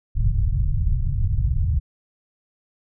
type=low-pass noise; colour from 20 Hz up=pink; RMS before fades=-20 dBFS; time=0.15-1.8 s; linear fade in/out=20 ms; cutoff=140 Hz; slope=48 dB/octave; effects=none